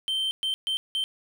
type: tone bursts at uneven times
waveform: triangle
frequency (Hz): 3117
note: G7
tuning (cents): -11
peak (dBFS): -23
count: 4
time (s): 0.08-0.31 / 0.43-0.54 / 0.67-0.77 / 0.95-1.04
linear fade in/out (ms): 0
effects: none